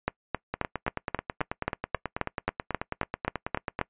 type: two click trains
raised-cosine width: 0.5 ms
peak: -14 / -10 dBFS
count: 31 / 15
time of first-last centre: 0.54-3.79 / 0.08-3.813 s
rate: 9.23 / 3.75 Hz
effects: noise-tail reverb RT60 0.1 s tail -23 dB re dry + resampled to 8000 Hz